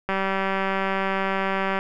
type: click train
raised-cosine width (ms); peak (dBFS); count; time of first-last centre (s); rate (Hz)
0.5; -10; 329; 0.09-1.789; 193
effects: none